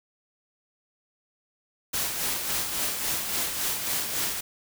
white noise with tremolo, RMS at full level -27 dBFS, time 1.93-4.41 s, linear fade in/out 10 ms, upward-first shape sine, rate 3.6 Hz, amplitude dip 45%, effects none

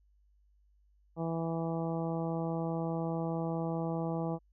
harmonic tone, 164.81 Hz, E3, in tune, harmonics 1 / 2 / 3 / 4 / 5 / 6 / 7, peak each -34 / -38 / -39 / -41 / -42 / -49 / -49 dBFS, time 1.16-4.39 s, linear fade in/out 50 ms, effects added 50 Hz sine -64 dBFS peak until 4.52 s

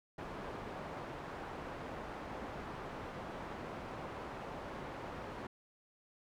white low-pass noise, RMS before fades -45 dBFS, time 0.18-5.47 s, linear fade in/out 5 ms, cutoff 970 Hz, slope 12 dB/octave, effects none

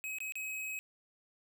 square tone with dropouts, 2545 Hz, D#7, 39 cents sharp, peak -38 dBFS, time 0.04-0.79 s, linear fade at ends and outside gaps 0 ms, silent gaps 0.185-0.204 / 0.322-0.355 s, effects none

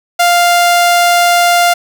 sawtooth tone, 698.5 Hz, F5, in tune, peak -3 dBFS, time 0.19-1.74 s, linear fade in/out 10 ms, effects none

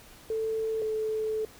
sine tone pair in turn, 442.7 / 435.6 Hz, A4 / A4, +11 / -17 cents, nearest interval unison, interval 28 cents, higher first, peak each -27 dBFS, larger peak neither, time 0.3-0.82 / 0.82-1.45 s, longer second, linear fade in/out 2 ms, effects pink hiss -52 dBFS RMS until 1.59 s

